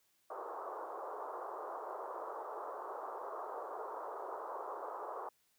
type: band-pass noise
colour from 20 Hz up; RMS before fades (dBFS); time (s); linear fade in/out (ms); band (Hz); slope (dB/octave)
white; -44; 0.3-5.29; 5; 380 to 1200; 48
effects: white hiss -75 dBFS RMS until 5.58 s